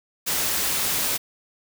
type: noise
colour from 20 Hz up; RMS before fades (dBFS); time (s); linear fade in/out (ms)
white; -24; 0.26-1.18; 20
effects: none